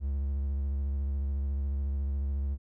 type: tone with vibrato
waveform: triangle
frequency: 69.3 Hz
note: C#2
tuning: in tune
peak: -26 dBFS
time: 0-2.58 s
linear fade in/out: 50 ms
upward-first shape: square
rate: 14 Hz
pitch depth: 34 cents each way
effects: none